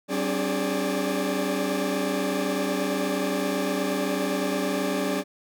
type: tone cluster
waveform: 40% pulse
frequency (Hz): 190.7 / 267.5 / 295.6 / 412.4 / 582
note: G3 / C4 / D4 / G#4 / D5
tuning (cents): -47 / +38 / +11 / -12 / -16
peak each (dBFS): -30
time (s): 0.08-5.24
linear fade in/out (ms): 50
effects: none